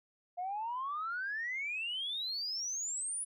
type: exponential sweep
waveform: sine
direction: up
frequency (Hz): 698.5 to 10060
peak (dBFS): -34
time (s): 0.37-3.25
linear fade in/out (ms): 20
effects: tanh soft clip ceiling -30 dBFS